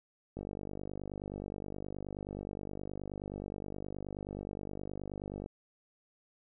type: click train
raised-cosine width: 2 ms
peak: -27 dBFS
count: 253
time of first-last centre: 0.37-5.461 s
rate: 49.5 Hz
effects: none